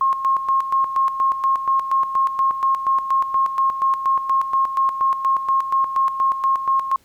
sine tone with tremolo, 1074 Hz, C6, 45 cents sharp, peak -14 dBFS, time 0.01-6.96 s, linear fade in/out 2 ms, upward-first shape square, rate 4.2 Hz, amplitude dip 65%, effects pink hiss -57 dBFS RMS until 7.04 s

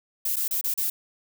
violet noise with dropouts, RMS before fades -26 dBFS, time 0.25-0.9 s, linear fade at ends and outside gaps 5 ms, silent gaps 0.359-0.366 / 0.48-0.509 / 0.612-0.64 / 0.74-0.776 s, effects none

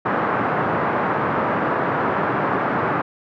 white band-pass noise, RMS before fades -21 dBFS, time 0.05-3.02 s, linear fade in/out 10 ms, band 110 to 1400 Hz, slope 24 dB/octave, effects none

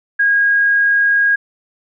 sine tone, 1636 Hz, G#6, 26 cents flat, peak -10 dBFS, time 0.19-1.36 s, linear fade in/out 10 ms, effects none

